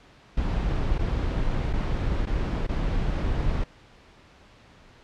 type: noise with dropouts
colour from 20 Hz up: brown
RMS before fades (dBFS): -25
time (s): 0.37-3.64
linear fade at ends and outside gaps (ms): 5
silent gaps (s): 0.982-0.991 / 1.73-1.735 / 2.256-2.269 / 2.668-2.689
effects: pink hiss -53 dBFS RMS until 5.03 s + low-pass 4000 Hz 12 dB/octave